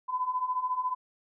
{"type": "beating tone pair", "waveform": "sine", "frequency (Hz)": [999, 1013], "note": ["B5", "B5"], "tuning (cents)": [20, 44], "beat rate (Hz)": 14, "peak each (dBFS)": [-33, -29], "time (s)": [0.08, 0.95], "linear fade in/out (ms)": 20, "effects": []}